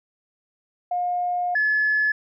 sine tone pair in turn, 713 / 1715.5 Hz, F5 / A6, +36 / -44 cents, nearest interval octave + minor third, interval 1520 cents, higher second, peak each -21 / -17 dBFS, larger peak second, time 0.91-1.55 / 1.55-2.12 s, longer first, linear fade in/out 5 ms, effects tanh soft clip ceiling -13 dBFS

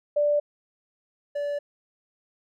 sine / triangle tone pair in turn, 587.3 / 578.2 Hz, D5 / D5, 0 / -27 cents, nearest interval unison, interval 27 cents, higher first, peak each -19 / -24 dBFS, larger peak first, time 0.16-0.4 / 1.35-1.59 s, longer neither, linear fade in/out 10 ms, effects none

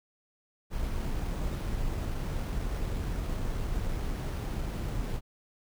brown noise with sample-and-hold, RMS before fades -32 dBFS, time 0.7-5.21 s, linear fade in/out 50 ms, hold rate 7350 Hz, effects none

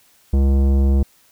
sine tone with tanh clipping, 68.2 Hz, C#2, 28 cents flat, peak -14 dBFS, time 0.33-1.03 s, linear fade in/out 5 ms, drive 15 dB, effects white hiss -55 dBFS RMS until 1.31 s

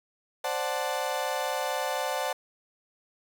35% pulse chord, D dominant seventh, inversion third, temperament equal, 523.3 / 587.3 / 740 / 880 Hz, C5 / D5 / F#5 / A5, 0 / 0 / 0 / 0 cents, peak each -32 dBFS, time 0.44-2.33 s, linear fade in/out 5 ms, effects 10-bit

